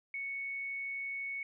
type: tone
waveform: sine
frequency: 2217 Hz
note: C#7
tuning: in tune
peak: -36 dBFS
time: 0.14-1.43 s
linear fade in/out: 2 ms
effects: none